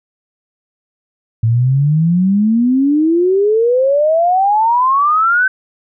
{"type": "exponential sweep", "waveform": "sine", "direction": "up", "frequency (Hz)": [110, 1550], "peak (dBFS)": -9, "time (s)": [1.43, 5.48], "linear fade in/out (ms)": 5, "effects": []}